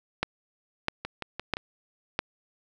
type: two click trains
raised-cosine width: 0.3 ms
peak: -9 / -17 dBFS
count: 4 / 4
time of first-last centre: 0.23-2.191 / 1.05-1.569 s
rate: 1.53 / 5.78 Hz
effects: none